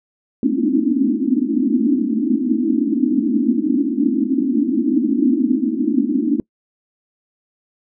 white band-pass noise, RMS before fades -17 dBFS, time 0.43-6.4 s, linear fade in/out 2 ms, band 220 to 320 Hz, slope 96 dB/octave, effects noise-tail reverb RT60 0.1 s tail -26 dB re dry

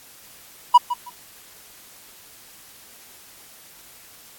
triangle tone with echo, 975 Hz, B5, 23 cents flat, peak -4 dBFS, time 0.74-0.78 s, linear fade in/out 10 ms, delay 160 ms, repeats 2, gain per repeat -14 dB, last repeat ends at 1.1 s, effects white hiss -47 dBFS RMS until 4.38 s + AAC 64 kbps

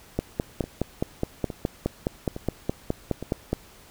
two click trains, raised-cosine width 2 ms, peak -19 / -10 dBFS, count 4 / 17, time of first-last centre 0.64-3.226 / 0.19-3.53 s, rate 1.16 / 4.79 Hz, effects pink hiss -51 dBFS RMS until 3.9 s

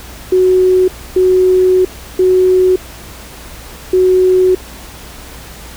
sine tone bursts at uneven times, 370 Hz, F#4, in tune, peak -6 dBFS, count 4, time 0.32-0.88 / 1.16-1.85 / 2.19-2.76 / 3.93-4.55 s, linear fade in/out 5 ms, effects added 60 Hz sine -35 dBFS peak until 5.76 s + pink hiss -33 dBFS RMS until 5.76 s

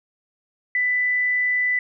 sine tone, 1990 Hz, B6, 13 cents sharp, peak -18 dBFS, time 0.75-1.79 s, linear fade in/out 2 ms, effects none

